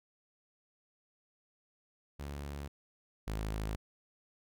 sawtooth tone pair in turn, 71.3 / 53.26 Hz, C#2 / G#1, +49 / +44 cents, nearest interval perfect fourth, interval 505 cents, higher first, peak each -36 / -31 dBFS, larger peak second, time 2.19-2.68 / 3.27-3.76 s, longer neither, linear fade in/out 10 ms, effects none

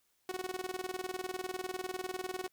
sawtooth tone with tremolo, 370 Hz, F#4, in tune, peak -31 dBFS, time 0.29-2.48 s, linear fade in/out 2 ms, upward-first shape square, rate 20 Hz, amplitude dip 80%, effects white hiss -75 dBFS RMS until 2.52 s

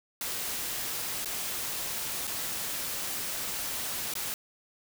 white noise with dropouts, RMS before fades -34 dBFS, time 0.21-4.34 s, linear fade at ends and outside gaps 1 ms, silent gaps 1.247-1.257 / 2.271-2.275 / 4.138-4.153 s, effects none

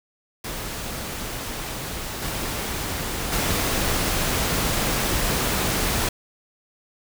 pink noise with level steps, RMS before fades -31 / -28 / -23 dBFS, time 0.44-6.09 s, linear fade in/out 5 ms, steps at 2.22 / 3.32 s, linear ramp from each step 5 ms, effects none

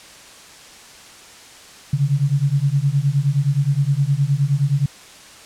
sine beating tone pair, 135.9 / 145.5 Hz, C#3 / D3, -34 / -16 cents, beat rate 9.6 Hz, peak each -18 dBFS, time 1.93-4.86 s, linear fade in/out 5 ms, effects white hiss -42 dBFS RMS until 5.45 s + low-pass 8000 Hz 12 dB/octave

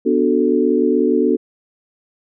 sine chord, B minor seventh, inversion none, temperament equal, 246.9 / 293.7 / 370 / 440 Hz, B3 / D4 / F#4 / A4, 0 / 0 / 0 / 0 cents, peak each -18 dBFS, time 0.05-1.37 s, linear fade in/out 20 ms, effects none

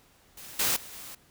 white noise with level steps, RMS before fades -45 / -26 / -45 / -43 dBFS, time 0.37-1.15 s, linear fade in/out 5 ms, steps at 0.59 / 0.76 / 0.93 s, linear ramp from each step 5 ms, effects pink hiss -61 dBFS RMS until 1.3 s

